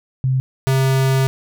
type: tone pair in turn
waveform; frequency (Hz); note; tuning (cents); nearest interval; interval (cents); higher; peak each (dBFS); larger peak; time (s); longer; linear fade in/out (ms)
sine / square; 130.81 / 133.33; C3 / C3; 0 / +33; unison; 33; second; -14; neither; 0.24-0.4 / 0.67-1.27; second; 0
effects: none